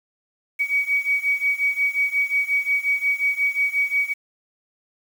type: beating tone pair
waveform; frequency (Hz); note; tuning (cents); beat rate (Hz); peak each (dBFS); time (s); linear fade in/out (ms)
sine; 2260 / 2265.6; C#7 / C#7; +33 / +37; 5.6; -21 / -23; 0.59-4.14; 20
effects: 7-bit